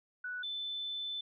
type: tone pair in turn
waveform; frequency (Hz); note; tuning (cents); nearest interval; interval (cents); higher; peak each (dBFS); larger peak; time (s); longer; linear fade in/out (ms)
sine; 1480 / 3520; F#6 / A7; 0 / 0; octave + minor third; 1500; second; -37 / -36; second; 0.24-0.43 / 0.43-1.21; second; 5
effects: none